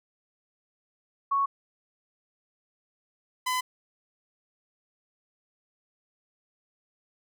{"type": "tone pair in turn", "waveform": ["sine", "sawtooth"], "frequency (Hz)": [1108.7, 1010.9], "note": ["C#6", "B5"], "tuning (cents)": [0, 40], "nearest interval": "major second", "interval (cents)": 160, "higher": "first", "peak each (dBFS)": -22, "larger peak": "neither", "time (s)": [[1.31, 1.46], [3.46, 3.61]], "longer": "neither", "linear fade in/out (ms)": 10, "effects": []}